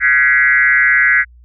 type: tone with frequency modulation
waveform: sine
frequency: 1800 Hz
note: A6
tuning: 39 cents sharp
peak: -8 dBFS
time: 0-1.25 s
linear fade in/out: 50 ms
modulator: 136 Hz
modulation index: 2.3
effects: added 60 Hz sine -40 dBFS peak until 1.44 s